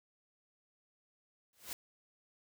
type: noise with exponential growth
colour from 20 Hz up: white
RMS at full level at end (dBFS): -38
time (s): 1.53-1.73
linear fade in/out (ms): 1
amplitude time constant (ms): 43
effects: none